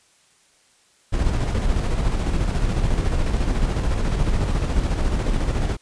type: noise with tremolo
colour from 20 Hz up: brown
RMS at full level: -19 dBFS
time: 1.12-5.77 s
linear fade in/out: 20 ms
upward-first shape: square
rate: 14 Hz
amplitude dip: 35%
effects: white hiss -58 dBFS RMS until 5.81 s + resampled to 22050 Hz